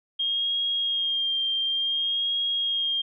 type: tone with vibrato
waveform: sine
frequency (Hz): 3227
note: G7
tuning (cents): +50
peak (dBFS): -23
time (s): 0.19-3.02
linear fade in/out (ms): 10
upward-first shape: sine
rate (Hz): 0.56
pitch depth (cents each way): 27
effects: none